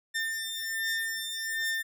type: beating tone pair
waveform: sawtooth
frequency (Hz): 1799 / 1800.3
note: A6 / A6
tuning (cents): +38 / +39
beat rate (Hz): 1.3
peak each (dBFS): -29 / -31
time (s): 0.14-1.83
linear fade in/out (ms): 20
effects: none